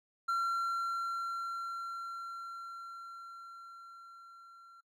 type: tone with level ramp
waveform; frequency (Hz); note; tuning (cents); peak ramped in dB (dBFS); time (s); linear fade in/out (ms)
triangle; 1366; F6; -39; -27 to -52; 0.28-4.81; 10
effects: noise-tail reverb RT60 0.1 s tail -25 dB re dry